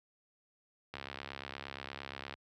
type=click train; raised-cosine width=0.3 ms; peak=-25 dBFS; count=97; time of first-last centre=0.94-2.339 s; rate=68.6 Hz; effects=high-pass 60 Hz 12 dB/octave